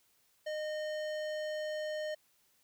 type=tone with hard clipping; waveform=sine; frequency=613 Hz; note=D#5; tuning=26 cents flat; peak=-37 dBFS; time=0.46-2.15 s; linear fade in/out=10 ms; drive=15 dB; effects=white hiss -71 dBFS RMS until 2.63 s